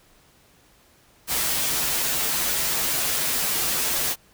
white noise with comb filter, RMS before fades -24 dBFS, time 1.27-4.16 s, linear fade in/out 50 ms, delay 10 ms, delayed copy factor -0.9, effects pink hiss -57 dBFS RMS until 4.33 s

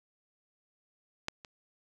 clicks, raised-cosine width 0.2 ms, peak -15 / -29 dBFS, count 2, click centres 1.284 / 1.448 s, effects none

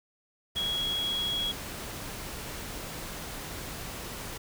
sine tone in noise, 3322 Hz, G#7, in tune, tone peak -28 dBFS, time 0.56-1.52 s, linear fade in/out 10 ms, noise pink, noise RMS -39 dBFS, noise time 0.55-4.38 s, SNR +8 dB, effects none

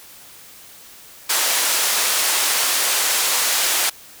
white band-pass noise, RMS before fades -19 dBFS, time 1.29-3.9 s, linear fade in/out 10 ms, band 540 to 11000 Hz, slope 12 dB/octave, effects white hiss -43 dBFS RMS until 4.2 s

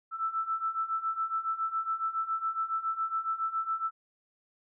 sine beating tone pair, 1318.5 / 1325.7 Hz, E6 / E6, 0 / +9 cents, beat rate 7.2 Hz, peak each -34 / -31 dBFS, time 0.11-3.91 s, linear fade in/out 50 ms, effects none

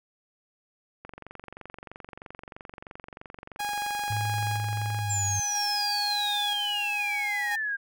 click train, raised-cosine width 0.5 ms, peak -26 dBFS, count 92, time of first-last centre 1.05-4.989 s, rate 23.1 Hz
sawtooth tone with tremolo, 824 Hz, G#5, 14 cents flat, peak -25 dBFS, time 3.59-7.56 s, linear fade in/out 10 ms, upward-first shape square, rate 0.51 Hz, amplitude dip 35%
sine tone with pitch glide, 106.9 to 98.03 Hz, A2 to G2, -49 to +1 cents, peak -28 dBFS, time 4.1-5.4 s, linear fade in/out 5 ms, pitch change -150 cents, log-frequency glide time 5-5.17 s
sine exponential sweep, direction down, 7459 to 1593 Hz, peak -27 dBFS, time 5.09-7.77 s, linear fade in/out 20 ms
effects none

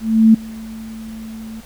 sine tone with ADSR envelope, 222.1 Hz, A3, 16 cents sharp, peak -4 dBFS, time 0-1.61 s, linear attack 340 ms, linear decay 8 ms, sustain -24 dB, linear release 13 ms, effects added 50 Hz sine -43 dBFS peak until 1.65 s + pink hiss -43 dBFS RMS until 1.65 s

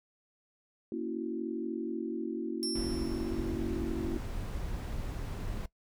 sine chord, F# dominant seventh, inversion first, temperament equal, 233.1 / 277.2 / 329.6 / 370 Hz, A#3 / C#4 / E4 / F#4, 0 / 0 / 0 / 0 cents, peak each -38 / -40 / -36 / -39 dBFS, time 0.92-4.18 s, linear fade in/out 2 ms
25% pulse tone with exponential decay, 5400 Hz, E8, 41 cents sharp, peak -27 dBFS, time 2.63-3.65 s, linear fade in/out 0 ms, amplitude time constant 220 ms
brown noise, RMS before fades -37 dBFS, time 2.75-5.66 s, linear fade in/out 5 ms
effects noise-tail reverb RT60 0.1 s tail -19 dB re dry

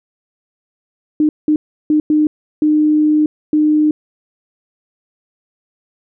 sine tone bursts at uneven times, 304.1 Hz, D#4, 40 cents flat, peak -9 dBFS, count 6, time 1.2-1.29 / 1.48-1.56 / 1.9-2 / 2.1-2.27 / 2.62-3.26 / 3.53-3.91 s, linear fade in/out 2 ms, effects none

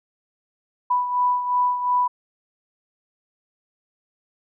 sine beating tone pair, 987.8 / 990.6 Hz, B5 / B5, 0 / +5 cents, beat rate 2.8 Hz, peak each -19 / -26 dBFS, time 0.9-2.08 s, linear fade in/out 10 ms, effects none

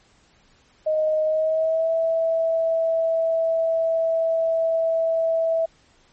sine tone with pitch glide, 622.3 to 654.7 Hz, D#5 to E5, 0 to -12 cents, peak -18 dBFS, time 0.86-5.66 s, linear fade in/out 10 ms, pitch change +88 cents, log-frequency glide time 1.24-1.91 s, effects pink hiss -58 dBFS RMS until 6.12 s + MP3 32 kbps

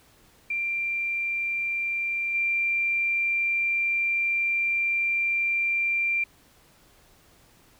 sine tone with level steps, 2369 Hz, D7, 14 cents sharp, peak -25 / -22 dBFS, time 0.5-6.24 s, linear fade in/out 5 ms, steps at 2.34 s, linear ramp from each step 10 ms, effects pink hiss -58 dBFS RMS until 7.79 s

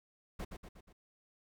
brown noise with echo, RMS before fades -40 dBFS, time 0.39-0.45 s, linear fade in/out 10 ms, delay 120 ms, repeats 4, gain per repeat -5 dB, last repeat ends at 0.93 s, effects none

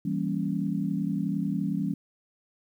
sine chord, E diminished seventh, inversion none, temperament equal, 164.81 / 196 / 233.1 / 277.2 Hz, E3 / G3 / Bb3 / Db4, 0 / 0 / 0 / 0 cents, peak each -31 / -29 / -35 / -32 dBFS, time 0.05-1.94 s, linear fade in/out 5 ms, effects 10-bit

